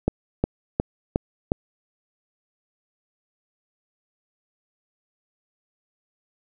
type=click train; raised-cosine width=2 ms; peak=-6 dBFS; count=5; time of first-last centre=0.08-1.519 s; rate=2.78 Hz; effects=none